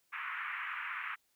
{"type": "band-pass noise", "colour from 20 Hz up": "pink", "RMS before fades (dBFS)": -40, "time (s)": [0.12, 1.16], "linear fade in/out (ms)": 20, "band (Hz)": [1100, 2500], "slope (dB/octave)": 48, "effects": ["white hiss -75 dBFS RMS until 1.35 s"]}